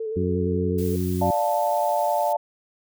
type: tone with vibrato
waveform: sine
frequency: 440 Hz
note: A4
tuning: in tune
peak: -26 dBFS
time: 0-0.96 s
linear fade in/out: 5 ms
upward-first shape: square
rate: 8.6 Hz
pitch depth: 27 cents each way
type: harmonic tone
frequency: 91.1 Hz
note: F#2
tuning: 26 cents flat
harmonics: 1 / 2 / 3 / 4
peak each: -26 / -26 / -30 / -29 dBFS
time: 0.16-1.31 s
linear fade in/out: 5 ms
type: noise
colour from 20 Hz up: blue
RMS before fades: -40 dBFS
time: 0.78-2.33 s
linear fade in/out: 5 ms
type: chord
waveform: sine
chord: D minor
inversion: none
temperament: equal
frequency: 587.3 / 698.5 / 880 Hz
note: D5 / F5 / A5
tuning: 0 / 0 / 0 cents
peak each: -24 dBFS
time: 1.21-2.37 s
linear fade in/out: 10 ms
effects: none